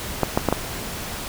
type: clicks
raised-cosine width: 1 ms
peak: -3 dBFS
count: 4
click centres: 0.233 / 0.375 / 0.487 / 0.526 s
effects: pink hiss -31 dBFS RMS until 1.28 s